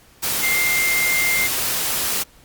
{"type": "tone in noise", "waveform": "sine", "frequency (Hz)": 2100, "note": "C7", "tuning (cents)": 6, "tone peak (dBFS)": -18, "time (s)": [0.42, 1.48], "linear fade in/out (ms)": 20, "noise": "white", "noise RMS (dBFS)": -22, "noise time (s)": [0.22, 2.24], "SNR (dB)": 1, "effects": ["pink hiss -51 dBFS RMS until 2.44 s", "Opus 48 kbps"]}